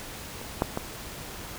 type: clicks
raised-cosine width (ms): 1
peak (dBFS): -25 / -8 / -14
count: 3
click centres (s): 0.415 / 0.621 / 0.774
effects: pink hiss -40 dBFS RMS until 1.58 s